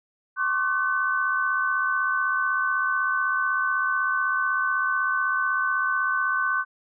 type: tone cluster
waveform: sine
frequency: 1081 / 1157 / 1515 Hz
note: C#6 / D6 / F#6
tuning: -44 / -26 / +40 cents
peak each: -28 / -29 / -23 dBFS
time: 0.36-6.65 s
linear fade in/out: 50 ms
effects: none